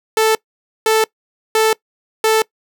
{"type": "tone bursts", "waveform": "sawtooth", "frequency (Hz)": 440, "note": "A4", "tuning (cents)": 0, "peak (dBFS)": -7, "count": 4, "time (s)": [0.17, 2.42], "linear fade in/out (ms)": 2, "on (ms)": 180, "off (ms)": 510, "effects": ["noise-tail reverb RT60 0.1 s tail -23 dB re dry"]}